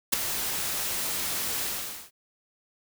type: noise with ADSR envelope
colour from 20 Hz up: white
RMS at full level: -19 dBFS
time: 0.12-2.11 s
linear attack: 15 ms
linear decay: 6 ms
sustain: -11 dB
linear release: 470 ms
effects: none